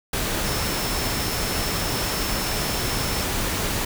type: tone in noise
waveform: sine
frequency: 5320 Hz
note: E8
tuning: 15 cents sharp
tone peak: -33 dBFS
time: 0.44-3.24 s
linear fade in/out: 5 ms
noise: pink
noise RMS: -25 dBFS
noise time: 0.13-3.85 s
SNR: -11 dB
effects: none

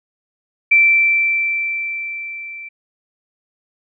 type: tone with level ramp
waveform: sine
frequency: 2339 Hz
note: D7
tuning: 8 cents flat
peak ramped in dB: -7 to -30 dBFS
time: 0.71-2.69 s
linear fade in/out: 10 ms
effects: none

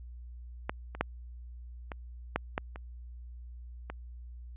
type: clicks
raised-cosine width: 0.5 ms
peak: -16 / -26 / -12 / -23 / -13 / -15 / -28 / -23 dBFS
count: 8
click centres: 0.695 / 0.95 / 1.01 / 1.918 / 2.36 / 2.579 / 2.759 / 3.9 s
effects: added 60 Hz sine -43 dBFS peak until 4.56 s + resampled to 8000 Hz

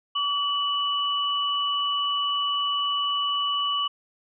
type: tone pair together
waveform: sine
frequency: 1143.9 / 2960 Hz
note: D6 / F#7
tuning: -46 / 0 cents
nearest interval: octave + major third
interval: 1646 cents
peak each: -26 / -25 dBFS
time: 0.15-3.88 s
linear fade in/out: 10 ms
effects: none

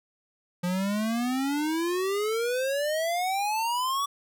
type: exponential sweep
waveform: square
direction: up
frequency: 174.61 to 1150 Hz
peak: -26 dBFS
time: 0.63-4.06 s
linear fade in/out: 10 ms
effects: none

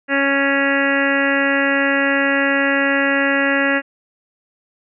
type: harmonic tone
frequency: 277.2 Hz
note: C#4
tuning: in tune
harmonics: 1 / 2 / 3 / 4 / 5 / 6 / 7 / 8 / 9 / 10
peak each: -20 / -21 / -29 / -30 / -25 / -20 / -21 / -31 / -29 / -28 dBFS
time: 0.08-3.82 s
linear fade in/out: 50 ms
effects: none

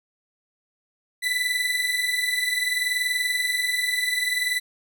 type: tone pair together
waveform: 30% pulse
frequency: 1975.5 / 1996.1 Hz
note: B6 / B6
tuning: 0 / +18 cents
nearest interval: unison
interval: 18 cents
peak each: -23 / -22 dBFS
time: 1.22-4.6 s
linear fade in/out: 20 ms
effects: none

